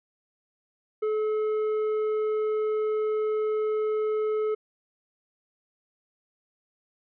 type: tone with tanh clipping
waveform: sine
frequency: 430 Hz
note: A4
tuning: 40 cents flat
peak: -25 dBFS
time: 1.02-4.55 s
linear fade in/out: 10 ms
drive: 7 dB
effects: none